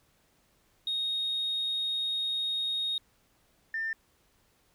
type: tone pair in turn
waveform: sine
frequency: 3729 / 1795.8 Hz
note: A#7 / A6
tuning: 0 / +35 cents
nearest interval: octave + minor second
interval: 1265 cents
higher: first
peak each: -27 / -29 dBFS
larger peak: first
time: 0.87-2.98 / 3.74-3.93 s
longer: first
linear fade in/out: 2 ms
effects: tanh soft clip ceiling -25 dBFS + pink hiss -68 dBFS RMS until 4.74 s